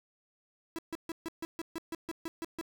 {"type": "tone bursts", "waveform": "45% pulse", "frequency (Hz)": 329.6, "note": "E4", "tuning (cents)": 0, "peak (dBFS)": -35, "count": 12, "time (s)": [0.76, 2.612], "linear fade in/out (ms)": 0, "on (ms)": 26, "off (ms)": 140, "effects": []}